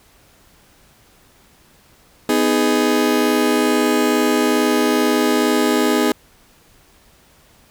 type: chord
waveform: 35% pulse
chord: G# minor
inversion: first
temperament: just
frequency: 249.2 / 311.5 / 415.3 Hz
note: B3 / D#4 / G#4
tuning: +16 / +2 / 0 cents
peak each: -17 dBFS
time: 2.29-6.12 s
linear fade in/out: 2 ms
effects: pink hiss -52 dBFS RMS until 7.7 s